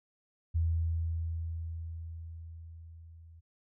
sine tone with level ramp, 82.41 Hz, E2, in tune, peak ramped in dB -25 to -51 dBFS, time 0.54-3.41 s, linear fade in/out 20 ms, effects none

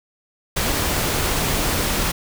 pink noise, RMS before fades -21 dBFS, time 0.56-2.12 s, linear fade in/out 10 ms, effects none

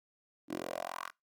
10% pulse tone with high-pass filter sweep, 43.65 Hz, F1, in tune, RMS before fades -40 dBFS, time 0.48-1.12 s, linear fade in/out 50 ms, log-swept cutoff 290 to 1400 Hz, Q 3.9, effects noise-tail reverb RT60 0.2 s tail -23 dB re dry + Opus 48 kbps

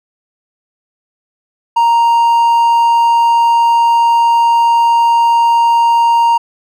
triangle tone, 932.3 Hz, A#5, in tune, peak -5 dBFS, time 1.76-6.38 s, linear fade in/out 10 ms, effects none

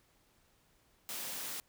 white high-pass noise, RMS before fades -41 dBFS, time 1.09-1.6 s, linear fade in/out 0 ms, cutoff 120 Hz, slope 24 dB/octave, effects pink hiss -70 dBFS RMS until 1.68 s

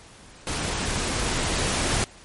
pink noise with level ramp, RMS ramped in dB -28 to -23 dBFS, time 0.47-2.04 s, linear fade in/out 0 ms, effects pink hiss -48 dBFS RMS until 2.24 s + MP3 48 kbps

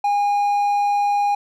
triangle tone, 816 Hz, G#5, 31 cents flat, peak -14 dBFS, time 0.04-1.35 s, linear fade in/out 5 ms, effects none

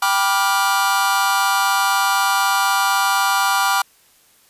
45% pulse chord, G dominant seventh, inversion none, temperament just, 784 / 980 / 1176 / 1411.2 Hz, G5 / B5 / D6 / F6, 0 / -14 / +2 / +18 cents, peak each -21 dBFS, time 0.02-3.82 s, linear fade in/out 5 ms, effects white hiss -54 dBFS RMS until 4.49 s + resampled to 32000 Hz

